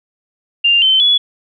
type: tone with pitch steps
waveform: sine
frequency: 2794 / 3082 / 3400 Hz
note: F7 / G7 / G#7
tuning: 0 / -30 / +40 cents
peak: -8 dBFS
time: 0.64-1.18 s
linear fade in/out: 10 ms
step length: 180 ms
effects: none